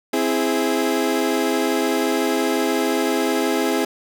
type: chord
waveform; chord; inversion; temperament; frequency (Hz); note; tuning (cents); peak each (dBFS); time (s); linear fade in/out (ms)
30% pulse; C augmented; none; equal; 261.6 / 329.6 / 415.3; C4 / E4 / G#4; 0 / 0 / 0; -20; 0.13-3.85; 5
effects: none